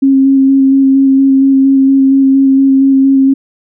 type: tone with vibrato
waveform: sine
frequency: 270 Hz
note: C#4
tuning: 45 cents flat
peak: -4 dBFS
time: 0.02-3.34 s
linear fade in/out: 10 ms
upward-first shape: square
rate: 4.3 Hz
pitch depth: 11 cents each way
effects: none